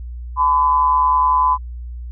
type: tone with amplitude modulation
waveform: sine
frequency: 1011 Hz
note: B5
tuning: 40 cents sharp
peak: -9 dBFS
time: 0.36-1.58 s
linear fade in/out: 50 ms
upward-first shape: sine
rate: 150 Hz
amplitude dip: 60%
effects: added 60 Hz sine -27 dBFS peak until 2.11 s